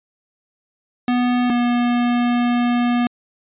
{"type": "tone pair in turn", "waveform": "square", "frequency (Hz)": [246.1, 241.7], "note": ["B3", "B3"], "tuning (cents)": [-6, -37], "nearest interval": "unison", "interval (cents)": 31, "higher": "first", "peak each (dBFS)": -16, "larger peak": "neither", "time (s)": [[1.08, 1.5], [1.5, 3.07]], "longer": "second", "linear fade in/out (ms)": 2, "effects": ["resampled to 8000 Hz"]}